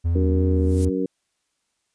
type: tone with vibrato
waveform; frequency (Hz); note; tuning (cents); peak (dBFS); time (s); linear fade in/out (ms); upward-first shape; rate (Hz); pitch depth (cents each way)
triangle; 82.41; E2; 0; -16; 0.04-0.9; 20; sine; 3; 45
type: harmonic tone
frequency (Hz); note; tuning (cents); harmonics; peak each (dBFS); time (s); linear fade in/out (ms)
93.7; F#2; +22; 2 / 3 / 4 / 5; -28 / -24 / -28 / -27; 0.15-1.06; 5
type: noise with exponential growth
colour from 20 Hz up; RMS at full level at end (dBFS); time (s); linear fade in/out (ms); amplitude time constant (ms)
violet; -28; 0.51-0.85; 2; 73
effects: white hiss -73 dBFS RMS until 1.94 s + resampled to 22050 Hz